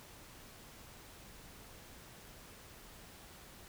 silence, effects pink hiss -55 dBFS RMS until 3.68 s

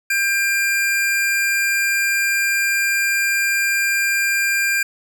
square tone pair together, 1595 / 2390 Hz, G6 / D7, +30 / +30 cents, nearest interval perfect fifth, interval 700 cents, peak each -20 dBFS, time 0.1-4.83 s, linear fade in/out 5 ms, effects none

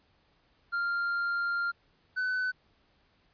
triangle tone pair in turn, 1395 / 1505.7 Hz, F6 / F#6, -2 / +30 cents, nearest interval minor second, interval 132 cents, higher second, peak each -26 dBFS, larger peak neither, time 0.72-1.72 / 2.16-2.52 s, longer first, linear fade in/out 20 ms, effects pink hiss -68 dBFS RMS until 3.33 s + resampled to 11025 Hz

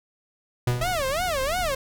45% pulse tone with exponential decay, 122.5 Hz, B2, 14 cents flat, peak -18 dBFS, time 0.67-1.13 s, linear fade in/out 5 ms, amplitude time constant 98 ms
brown noise, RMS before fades -35 dBFS, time 0.69-1.75 s, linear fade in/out 10 ms
sawtooth tone with vibrato, 622 Hz, D#5, 1 cent flat, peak -20 dBFS, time 0.81-1.75 s, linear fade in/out 5 ms, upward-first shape sine, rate 2.9 Hz, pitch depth 300 cents each way
effects none

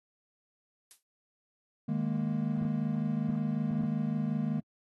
blue noise with exponential decay, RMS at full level -46 dBFS, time 0.91-1.03 s, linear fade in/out 0 ms, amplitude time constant 25 ms
triangle chord, D# suspended fourth, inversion none, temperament equal with one note detuned, 154.31 / 207.7 / 233.1 Hz, D#3 / G#3 / A#3, -14 / 0 / 0 cents, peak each -31 dBFS, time 1.88-4.6 s, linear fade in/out 10 ms
effects AAC 32 kbps

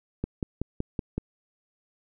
click train, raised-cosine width 3 ms, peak -15 dBFS, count 6, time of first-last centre 0.24-1.18 s, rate 5.32 Hz, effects none

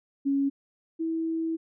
sine tone pair in turn, 277.2 / 325.7 Hz, C#4 / E4, 0 / -21 cents, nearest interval minor third, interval 279 cents, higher second, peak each -22 / -26 dBFS, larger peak first, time 0.25-0.5 / 0.99-1.57 s, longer second, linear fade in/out 20 ms, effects none

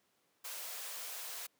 white high-pass noise, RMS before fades -44 dBFS, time 0.44-1.47 s, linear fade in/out 10 ms, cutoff 440 Hz, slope 48 dB/octave, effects pink hiss -75 dBFS RMS until 1.59 s + high-pass 200 Hz 12 dB/octave

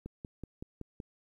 click train, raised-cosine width 3 ms, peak -28 dBFS, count 6, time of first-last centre 0.06-1.002 s, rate 5.31 Hz, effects 11-bit

